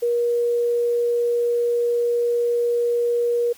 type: tone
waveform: sine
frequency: 476.2 Hz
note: A#4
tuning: 37 cents sharp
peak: -17 dBFS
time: 0.02-3.53 s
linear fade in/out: 10 ms
effects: white hiss -48 dBFS RMS until 3.57 s + MP3 96 kbps